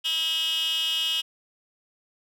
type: tone with high-pass filter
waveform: 15% pulse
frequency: 322.7 Hz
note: E4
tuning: 37 cents flat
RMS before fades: -26 dBFS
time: 0.04-1.22 s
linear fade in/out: 20 ms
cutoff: 3000 Hz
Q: 7.9
effects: none